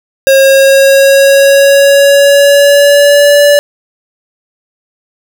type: tone with pitch glide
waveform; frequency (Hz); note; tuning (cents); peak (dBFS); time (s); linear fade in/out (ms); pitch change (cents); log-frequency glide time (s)
square; 540 to 578.8; C#5 to D5; -45 to -25; -3; 0.27-3.59; 0; +120; 0.4-3.45
effects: none